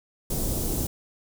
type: band-stop noise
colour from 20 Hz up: pink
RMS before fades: -27 dBFS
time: 0.3-0.87 s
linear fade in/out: 5 ms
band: 450 to 7700 Hz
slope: 12 dB/octave
effects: none